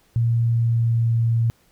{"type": "tone with pitch glide", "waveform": "sine", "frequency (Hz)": [116.54, 115.4], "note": ["A#2", "A#2"], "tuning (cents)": [0, -17], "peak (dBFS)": -16, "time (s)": [0.16, 1.5], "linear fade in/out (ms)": 0, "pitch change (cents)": -17, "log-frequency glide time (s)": [0.42, 1.17], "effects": ["pink hiss -60 dBFS RMS until 1.71 s"]}